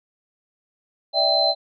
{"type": "tone cluster", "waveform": "sine", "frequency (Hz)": [588, 655, 786, 4079], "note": ["D5", "E5", "G5", "C8"], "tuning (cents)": [2, -11, 4, -45], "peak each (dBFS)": [-24, -22, -24, -19], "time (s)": [1.13, 1.55], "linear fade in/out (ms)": 50, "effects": []}